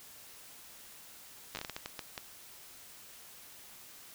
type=slowing click train; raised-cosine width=0.2 ms; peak=-21 dBFS; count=11; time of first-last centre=1.55-2.178 s; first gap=9 ms; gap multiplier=1.4; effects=white hiss -53 dBFS RMS until 4.14 s